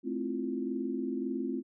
sine chord, F major seventh, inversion first, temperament just, 218.3 / 261.9 / 327.4 / 349.2 Hz, A3 / C4 / E4 / F4, -13 / +2 / -12 / 0 cents, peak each -38 / -34 / -40 / -37 dBFS, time 0.03-1.63 s, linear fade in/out 50 ms, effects none

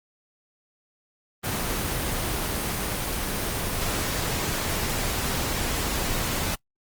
pink noise, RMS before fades -27 dBFS, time 1.43-6.56 s, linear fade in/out 20 ms, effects noise-tail reverb RT60 0.1 s tail -24 dB re dry + Opus 24 kbps

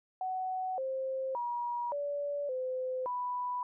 sine tone with pitch steps, 747 / 528 / 959 / 575 / 513 / 988 Hz, F#5 / C5 / A#5 / D5 / C5 / B5, +16 / +16 / +49 / -37 / -34 / 0 cents, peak -32 dBFS, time 0.21-3.63 s, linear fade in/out 2 ms, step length 570 ms, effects none

